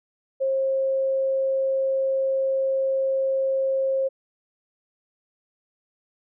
sine tone, 535 Hz, C5, 38 cents sharp, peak -20 dBFS, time 0.4-4.09 s, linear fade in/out 20 ms, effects none

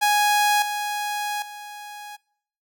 sawtooth tone with level steps, 830 Hz, G#5, 1 cent flat, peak -13 / -21 / -32 dBFS, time 0.01-2.17 s, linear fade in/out 20 ms, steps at 0.62 / 1.42 s, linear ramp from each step 2 ms, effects noise-tail reverb RT60 0.7 s tail -25 dB re dry

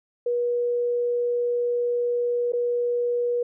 sine tone with dropouts, 482.4 Hz, B4, 41 cents flat, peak -21 dBFS, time 0.26-3.43 s, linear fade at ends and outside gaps 5 ms, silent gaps 2.522-2.533 s, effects none

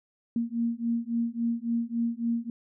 sine beating tone pair, 231.4 / 235 Hz, A#3 / A#3, -13 / +14 cents, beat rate 3.6 Hz, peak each -29 dBFS, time 0.36-2.5 s, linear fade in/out 2 ms, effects none

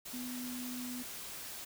sine tone in noise, 248.7 Hz, B3, 12 cents sharp, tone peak -40 dBFS, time 0.13-1.03 s, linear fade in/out 10 ms, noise white, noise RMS -45 dBFS, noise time 0.05-1.65 s, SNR +2 dB, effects none

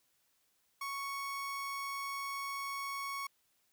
30% pulse tone, 1109 Hz, C#6, in tune, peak -35 dBFS, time 0.81-3.27 s, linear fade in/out 5 ms, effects white hiss -75 dBFS RMS until 3.72 s

